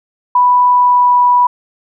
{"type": "tone with pitch glide", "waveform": "sine", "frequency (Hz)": [987.8, 981.5], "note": ["B5", "B5"], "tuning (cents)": [0, -11], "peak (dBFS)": -6, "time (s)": [0.35, 1.47], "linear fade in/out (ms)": 5, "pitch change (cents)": -11, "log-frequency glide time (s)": [0.69, 1.19], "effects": []}